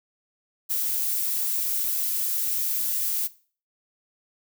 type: noise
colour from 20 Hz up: violet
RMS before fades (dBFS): -26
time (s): 0.69-3.28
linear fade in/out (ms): 20
effects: noise-tail reverb RT60 0.4 s tail -18 dB re dry